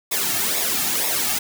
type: noise with flanger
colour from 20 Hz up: white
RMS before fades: -22 dBFS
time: 0.11-1.39 s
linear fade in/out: 10 ms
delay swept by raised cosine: 0.66 to 2.06 ms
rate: 2.1 Hz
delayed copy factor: -0.7
effects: none